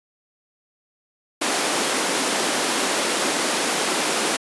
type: high-pass noise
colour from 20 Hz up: pink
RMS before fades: -22 dBFS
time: 1.41-4.37 s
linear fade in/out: 10 ms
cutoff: 250 Hz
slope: 24 dB/octave
effects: resampled to 24000 Hz